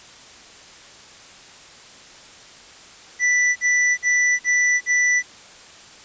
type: tone bursts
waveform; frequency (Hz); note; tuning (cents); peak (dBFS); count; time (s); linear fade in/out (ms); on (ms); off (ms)
square; 1975.5; B6; 0; -16; 5; 3.19-5.228; 50; 370; 47
effects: white hiss -44 dBFS RMS until 6.04 s + resampled to 16000 Hz